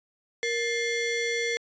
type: ring-modulated tone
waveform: 35% pulse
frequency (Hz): 1290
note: E6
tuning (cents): -38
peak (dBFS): -21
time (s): 0.43-1.57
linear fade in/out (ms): 0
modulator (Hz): 822
effects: resampled to 16000 Hz